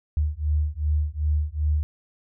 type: beating tone pair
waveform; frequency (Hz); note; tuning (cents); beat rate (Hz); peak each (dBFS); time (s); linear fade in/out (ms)
sine; 74.2 / 76.8; D2 / D#2; +18 / -22; 2.6; -24; 0.17-1.83; 0
effects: none